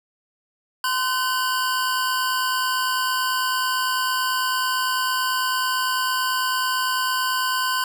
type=tone cluster; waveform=square; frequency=1030 / 1518 / 2875 / 4623 Hz; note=C6 / F#6 / F7 / D8; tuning=-28 / +44 / +50 / -28 cents; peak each=-24 / -26 / -33 / -31 dBFS; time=0.84-7.84 s; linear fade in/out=2 ms; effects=none